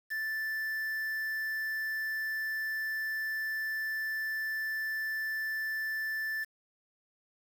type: tone with quantisation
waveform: triangle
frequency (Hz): 1760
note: A6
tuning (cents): 0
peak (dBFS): -30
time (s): 0.1-6.45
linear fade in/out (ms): 20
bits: 8
effects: none